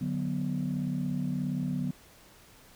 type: chord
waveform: sine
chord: B minor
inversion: first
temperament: just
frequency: 148.16 / 185.21 / 246.9 Hz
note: D3 / F#3 / B3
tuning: +16 / +2 / 0 cents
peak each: -32 dBFS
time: 0.01-1.91 s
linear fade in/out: 5 ms
effects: tanh soft clip ceiling -22 dBFS + pink hiss -56 dBFS RMS until 2.75 s